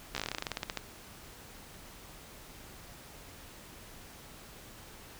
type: slowing click train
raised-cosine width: 0.2 ms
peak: -16 dBFS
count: 18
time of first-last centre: 0.15-0.773 s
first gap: 14 ms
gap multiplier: 1.11
effects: pink hiss -51 dBFS RMS until 5.19 s